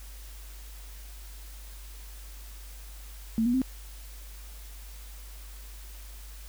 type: tone with pitch steps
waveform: sine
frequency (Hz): 224.3 / 241.8 / 260.6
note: A3 / B3 / C4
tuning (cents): +34 / -36 / -7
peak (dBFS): -22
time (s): 3.38-3.617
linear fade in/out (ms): 0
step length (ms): 79
effects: added 50 Hz sine -42 dBFS peak until 6.48 s + white hiss -51 dBFS RMS until 6.48 s